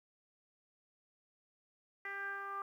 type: tone with low-pass filter sweep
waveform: 10% pulse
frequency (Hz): 396.6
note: G4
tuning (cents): +20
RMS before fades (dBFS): -42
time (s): 2.05-2.62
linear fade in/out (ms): 2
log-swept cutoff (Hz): 1900 to 1200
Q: 6.9
effects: 12-bit